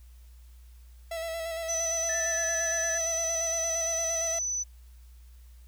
45% pulse tone with vibrato, 659.3 Hz, E5, in tune, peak -32 dBFS, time 1.11-4.39 s, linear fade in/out 5 ms, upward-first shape square, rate 8.7 Hz, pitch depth 23 cents each way
sine tone, 5990 Hz, F#8, 20 cents sharp, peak -28 dBFS, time 1.68-4.64 s, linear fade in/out 20 ms
sine tone with pitch glide, 1760 to 1723.8 Hz, A6 to A6, 0 to -36 cents, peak -33 dBFS, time 2.09-2.98 s, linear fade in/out 5 ms, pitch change -36 cents, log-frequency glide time 2.31-2.38 s
effects added 60 Hz sine -48 dBFS peak until 5.67 s + white hiss -65 dBFS RMS until 5.67 s

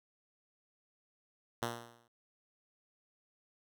5% pulse tone with exponential decay, 118 Hz, A#2, 22 cents sharp, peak -21 dBFS, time 1.62-2.08 s, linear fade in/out 5 ms, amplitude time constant 99 ms, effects none

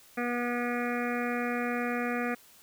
harmonic tone, 242 Hz, B3, 35 cents flat, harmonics 1 / 2 / 3 / 5 / 6 / 7 / 8 / 9 / 10, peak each -32 / -35 / -37 / -39 / -40 / -40 / -41 / -42 / -42 dBFS, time 0.17-2.35 s, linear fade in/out 10 ms, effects white hiss -57 dBFS RMS until 2.62 s

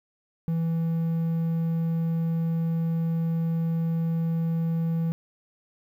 triangle tone, 164.81 Hz, E3, in tune, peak -21 dBFS, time 0.48-5.12 s, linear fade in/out 0 ms, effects 10-bit

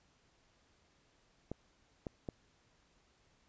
clicks, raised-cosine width 2 ms, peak -26 dBFS, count 3, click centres 1.516 / 2.068 / 2.288 s, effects pink hiss -71 dBFS RMS until 3.48 s + resampled to 16000 Hz

